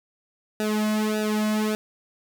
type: tone with flanger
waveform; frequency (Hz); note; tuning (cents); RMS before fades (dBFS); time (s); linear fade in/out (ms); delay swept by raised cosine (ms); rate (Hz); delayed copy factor
sawtooth; 213.9; A3; -49; -24; 0.6-1.75; 0; 0.92 to 2.22; 1.7; -1
effects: none